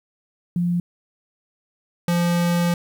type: tone pair in turn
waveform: sine / square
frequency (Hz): 174.61 / 173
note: F3 / F3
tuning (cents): 0 / -16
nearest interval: unison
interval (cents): 16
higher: first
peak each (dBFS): -18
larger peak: neither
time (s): 0.56-0.8 / 2.08-2.74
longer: second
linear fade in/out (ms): 2
effects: 9-bit